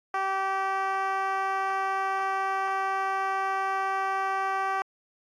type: tone with band-pass filter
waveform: 10% pulse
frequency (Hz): 386.3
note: G4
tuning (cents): -25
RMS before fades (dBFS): -28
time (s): 0.14-4.82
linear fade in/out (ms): 2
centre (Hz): 950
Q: 1.7
effects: AAC 64 kbps